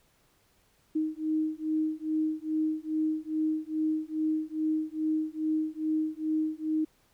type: beating tone pair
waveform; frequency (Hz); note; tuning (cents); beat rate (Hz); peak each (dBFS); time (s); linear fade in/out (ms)
sine; 311.1 / 313.5; D#4 / D#4; 0 / +13; 2.4; -30; 0.95-6.85; 10
effects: pink hiss -67 dBFS RMS until 7.13 s